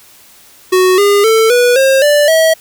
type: tone with pitch steps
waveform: square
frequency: 370 / 405.8 / 445.1 / 488.2 / 535.5 / 587.3 / 644.2 Hz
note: F#4 / G#4 / A4 / B4 / C5 / D5 / E5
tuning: 0 / -40 / +20 / -20 / +40 / 0 / -40 cents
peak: -7 dBFS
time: 0.72-2.54 s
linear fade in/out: 10 ms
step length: 260 ms
effects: white hiss -42 dBFS RMS until 2.6 s

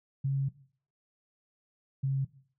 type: tone pair in turn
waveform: sine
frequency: 136.8 / 135.46 Hz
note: C#3 / C#3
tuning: -23 / -40 cents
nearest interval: unison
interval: 17 cents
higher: first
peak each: -26 dBFS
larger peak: neither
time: 0.24-0.49 / 2.03-2.25 s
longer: first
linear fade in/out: 10 ms
effects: noise-tail reverb RT60 0.5 s tail -17 dB re dry

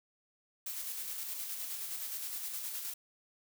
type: noise with tremolo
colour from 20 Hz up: blue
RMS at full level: -39 dBFS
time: 0.66-2.94 s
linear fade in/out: 5 ms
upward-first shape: square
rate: 9.6 Hz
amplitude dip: 30%
effects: none

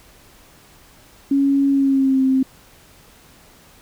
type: tone with pitch glide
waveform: sine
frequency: 277.2 to 263.6 Hz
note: C#4 to C4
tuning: 0 to +13 cents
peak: -13 dBFS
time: 1.31-2.43 s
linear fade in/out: 5 ms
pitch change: -87 cents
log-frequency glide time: 1.7-2.23 s
effects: pink hiss -49 dBFS RMS until 3.81 s

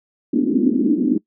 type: band-pass noise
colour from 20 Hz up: white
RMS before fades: -17 dBFS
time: 0.33-1.18 s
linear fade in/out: 5 ms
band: 220 to 320 Hz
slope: 48 dB/octave
effects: noise-tail reverb RT60 0.1 s tail -22 dB re dry

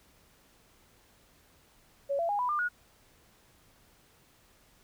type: tone with pitch steps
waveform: sine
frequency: 559 / 676.4 / 818.4 / 990.3 / 1198.2 / 1449.9 Hz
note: C#5 / E5 / G#5 / B5 / D6 / F#6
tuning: +14 / +44 / -26 / +4 / +34 / -36 cents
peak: -27 dBFS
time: 2.09-2.69 s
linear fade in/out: 20 ms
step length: 100 ms
effects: pink hiss -63 dBFS RMS until 4.83 s

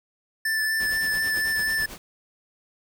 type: tone with vibrato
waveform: square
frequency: 1760 Hz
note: A6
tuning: in tune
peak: -23 dBFS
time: 0.45-1.86 s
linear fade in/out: 5 ms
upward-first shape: sine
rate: 4.1 Hz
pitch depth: 15 cents each way
type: noise with tremolo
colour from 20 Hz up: pink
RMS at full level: -37 dBFS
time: 0.8-1.98 s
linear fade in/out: 0 ms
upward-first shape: triangle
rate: 9.1 Hz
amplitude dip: 80%
effects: none

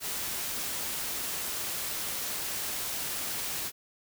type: noise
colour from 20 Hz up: white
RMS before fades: -34 dBFS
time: 0-3.72 s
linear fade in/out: 50 ms
effects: none

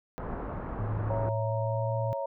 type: low-pass noise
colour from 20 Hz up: pink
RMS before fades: -36 dBFS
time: 0.18-1.29 s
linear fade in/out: 0 ms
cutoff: 1300 Hz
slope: 24 dB/octave
type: tone with pitch glide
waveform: sine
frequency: 106.9 to 114.57 Hz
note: A2 to A#2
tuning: -49 to -30 cents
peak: -29 dBFS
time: 0.79-2.13 s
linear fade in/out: 0 ms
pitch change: +119 cents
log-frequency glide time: 1.06-1.9 s
type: chord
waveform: sine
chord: A# diminished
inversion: first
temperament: equal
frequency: 554.4 / 659.3 / 932.3 Hz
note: C#5 / E5 / A#5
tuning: 0 / 0 / 0 cents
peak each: -32 / -37 / -36 dBFS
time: 1.1-2.26 s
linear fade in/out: 5 ms
effects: none

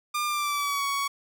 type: tone with pitch glide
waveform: sawtooth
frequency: 1200 to 1119.6 Hz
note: D6 to C#6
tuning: +37 to +17 cents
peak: -22 dBFS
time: 0.14-1.08 s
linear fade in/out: 10 ms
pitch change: -120 cents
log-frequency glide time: 0.26-0.85 s
effects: none

